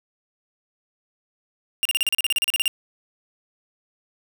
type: tone bursts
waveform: 45% pulse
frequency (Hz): 2800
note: F7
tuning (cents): +4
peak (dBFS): -18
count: 15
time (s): 1.83-2.679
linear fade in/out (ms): 0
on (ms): 23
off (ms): 36
effects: none